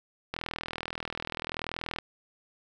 click train, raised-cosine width 0.3 ms, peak -17 dBFS, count 68, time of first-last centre 0.34-1.986 s, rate 40.7 Hz, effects none

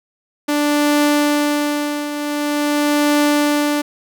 sawtooth tone with tremolo, 293.7 Hz, D4, in tune, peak -8 dBFS, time 0.48-3.82 s, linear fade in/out 10 ms, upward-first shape triangle, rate 0.46 Hz, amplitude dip 70%, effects none

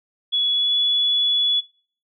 sine tone with pitch glide, 3387 to 3411 Hz, G#7 to G#7, +33 to +46 cents, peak -17 dBFS, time 0.32-1.61 s, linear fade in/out 20 ms, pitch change +13 cents, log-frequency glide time 0.53-0.71 s, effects noise-tail reverb RT60 0.5 s tail -23 dB re dry

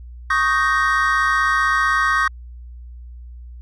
triangle chord, Eb dominant seventh, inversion third, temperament equal with one note detuned, 1108.7 / 1244.5 / 1553.6 / 1864.7 Hz, Db6 / Eb6 / G6 / Bb6, 0 / 0 / -16 / 0 cents, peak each -19 dBFS, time 0.3-2.28 s, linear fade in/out 5 ms, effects added 60 Hz sine -34 dBFS peak until 3.61 s + resampled to 24000 Hz

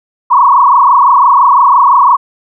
sine tone with frequency modulation, 1044 Hz, C6, 4 cents flat, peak -3 dBFS, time 0.3-2.17 s, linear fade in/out 20 ms, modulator 25.9 Hz, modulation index 3.8, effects none

